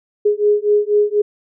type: beating tone pair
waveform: sine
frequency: 414 / 418.1 Hz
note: G#4 / G#4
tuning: -5 / +12 cents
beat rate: 4.1 Hz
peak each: -15 dBFS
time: 0.25-1.22 s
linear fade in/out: 10 ms
effects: none